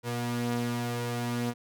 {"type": "tone pair together", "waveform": "sawtooth", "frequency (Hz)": [120.2, 239.4], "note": ["B2", "A#3"], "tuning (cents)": [-46, 46], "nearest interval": "octave", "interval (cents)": 1192, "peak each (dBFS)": -28, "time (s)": [0.03, 1.54], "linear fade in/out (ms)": 50, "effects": []}